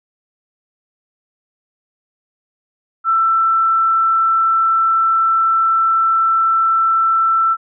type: tone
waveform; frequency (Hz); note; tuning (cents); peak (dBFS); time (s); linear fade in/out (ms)
sine; 1334; E6; +20; -11; 3.04-7.57; 50
effects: none